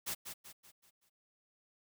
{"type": "noise with echo", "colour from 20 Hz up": "white", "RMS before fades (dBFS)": -38, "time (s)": [0.06, 0.15], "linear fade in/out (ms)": 20, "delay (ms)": 190, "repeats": 5, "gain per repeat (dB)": -7, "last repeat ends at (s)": 1.1, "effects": []}